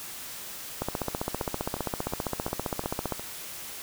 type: two click trains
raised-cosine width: 1 ms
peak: -23 / -14 dBFS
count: 6 / 36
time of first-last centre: 1.41-3.196 / 0.82-3.123 s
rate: 2.8 / 15.2 Hz
effects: white hiss -40 dBFS RMS until 3.82 s